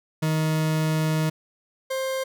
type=tone pair in turn; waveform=40% pulse; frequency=156.9 / 527.7 Hz; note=D#3 / C5; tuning=+15 / +15 cents; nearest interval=octave + major sixth; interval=2100 cents; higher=second; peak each=-20 / -24 dBFS; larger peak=first; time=0.22-1.3 / 1.9-2.24 s; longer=first; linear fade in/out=10 ms; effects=none